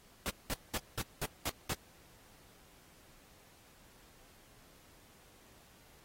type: noise bursts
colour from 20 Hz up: pink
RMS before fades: -36 dBFS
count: 7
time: 0.26-1.733 s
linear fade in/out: 0 ms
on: 39 ms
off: 200 ms
effects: pink hiss -62 dBFS RMS until 6.04 s + AAC 48 kbps